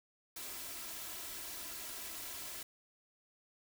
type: noise with comb filter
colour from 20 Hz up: white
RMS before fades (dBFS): -45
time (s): 0.36-2.63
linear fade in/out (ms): 5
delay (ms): 3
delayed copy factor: +0.55
effects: none